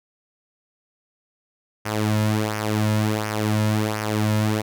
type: tone with flanger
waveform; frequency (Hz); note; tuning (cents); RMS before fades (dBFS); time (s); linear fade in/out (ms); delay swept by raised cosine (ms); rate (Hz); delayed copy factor
sawtooth; 107.2; A2; -45; -22; 1.85-4.62; 10; 0.25 to 2.65; 1.4; -0.65
effects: none